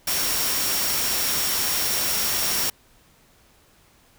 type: tone in noise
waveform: sine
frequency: 5570 Hz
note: F8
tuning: 5 cents flat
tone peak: -29 dBFS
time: 0.07-2.7 s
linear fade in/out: 5 ms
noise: white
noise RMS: -24 dBFS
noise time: 0.07-2.7 s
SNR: -8 dB
effects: pink hiss -57 dBFS RMS until 4.18 s